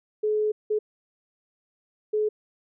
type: tone bursts at uneven times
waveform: sine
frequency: 426.2 Hz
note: G#4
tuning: 45 cents sharp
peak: -21 dBFS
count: 3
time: 0.23-0.52 / 0.7-0.79 / 2.13-2.29 s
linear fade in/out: 10 ms
effects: none